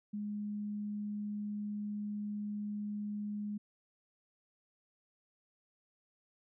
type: tone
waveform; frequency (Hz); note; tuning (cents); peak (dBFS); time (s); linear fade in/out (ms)
sine; 207.7; G#3; 0; -36; 0.13-3.58; 10
effects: none